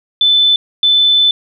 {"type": "tone pair in turn", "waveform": "sine", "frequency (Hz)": [3515, 3515], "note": ["A7", "A7"], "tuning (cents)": [-2, -2], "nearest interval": "unison", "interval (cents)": 0, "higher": "neither", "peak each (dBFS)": -7, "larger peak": "neither", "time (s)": [[0.21, 0.56], [0.83, 1.31]], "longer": "second", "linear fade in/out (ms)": 2, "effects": []}